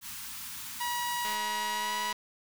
white band-stop noise, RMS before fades -41 dBFS, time 0.01-1.38 s, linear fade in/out 50 ms, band 280 to 850 Hz, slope 96 dB/octave
sawtooth tone with pitch glide, 963 to 977 Hz, B5 to B5, -44 to -19 cents, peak -27 dBFS, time 0.8-2.13 s, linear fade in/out 10 ms, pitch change +25 cents, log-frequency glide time 1.73-1.92 s
click train, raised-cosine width 0.2 ms, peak -22 dBFS, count 186, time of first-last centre 1.25-2.127 s, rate 211 Hz
effects none

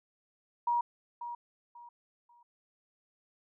sine tone with echo, 953 Hz, A#5, 38 cents sharp, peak -26 dBFS, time 0.67-0.81 s, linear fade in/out 5 ms, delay 540 ms, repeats 3, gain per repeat -11 dB, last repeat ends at 2.43 s, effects none

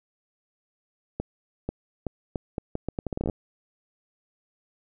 accelerating click train, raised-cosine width 2 ms, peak -15 dBFS, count 17, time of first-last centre 1.2-3.298 s, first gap 490 ms, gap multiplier 0.77, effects none

